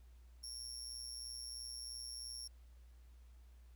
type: tone with amplitude modulation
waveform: 30% pulse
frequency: 5500 Hz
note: F8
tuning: 27 cents flat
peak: -38 dBFS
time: 0.43-2.48 s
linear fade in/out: 10 ms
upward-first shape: sine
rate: 123 Hz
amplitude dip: 75%
effects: added 60 Hz sine -57 dBFS peak until 3.75 s + pink hiss -75 dBFS RMS until 3.75 s